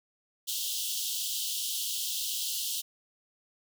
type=high-pass noise; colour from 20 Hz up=pink; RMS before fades=-33 dBFS; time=0.47-2.82 s; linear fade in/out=20 ms; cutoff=2900 Hz; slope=96 dB/octave; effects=none